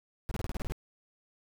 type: noise bursts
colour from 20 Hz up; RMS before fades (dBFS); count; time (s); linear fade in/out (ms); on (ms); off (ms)
brown; -33; 9; 0.29-0.721; 0; 23; 28
effects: none